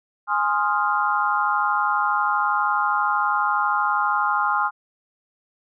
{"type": "chord", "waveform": "sine", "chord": "F minor seventh", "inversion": "first", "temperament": "equal", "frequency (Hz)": [830.6, 1046.5, 1244.5, 1396.9], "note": ["Ab5", "C6", "Eb6", "F6"], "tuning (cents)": [0, 0, 0, 0], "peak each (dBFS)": -24, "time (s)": [0.27, 4.71], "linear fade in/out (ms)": 50, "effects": []}